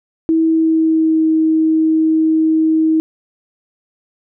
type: tone with pitch glide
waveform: sine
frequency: 323.6 to 317.7 Hz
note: E4 to D#4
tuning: -32 to +36 cents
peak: -10 dBFS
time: 0.29-3 s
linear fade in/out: 0 ms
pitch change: -32 cents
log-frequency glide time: 0.43-1.26 s
effects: none